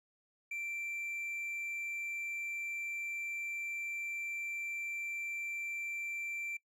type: tone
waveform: triangle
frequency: 2349 Hz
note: D7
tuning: in tune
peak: -36 dBFS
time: 0.51-6.57 s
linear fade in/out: 5 ms
effects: noise-tail reverb RT60 0.1 s tail -23 dB re dry